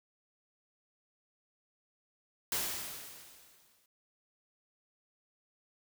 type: noise with exponential decay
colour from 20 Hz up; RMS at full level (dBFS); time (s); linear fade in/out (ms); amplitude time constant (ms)
white; -32; 2.52-3.86; 2; 290
effects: none